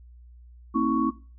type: tone cluster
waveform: sine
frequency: 227.9 / 267.3 / 322 / 1113 Hz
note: A#3 / C4 / E4 / C#6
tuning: -39 / +37 / -41 / +7 cents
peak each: -26 dBFS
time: 0.74-1.11 s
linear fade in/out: 20 ms
effects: noise-tail reverb RT60 0.4 s tail -20 dB re dry + added 60 Hz sine -46 dBFS peak until 1.38 s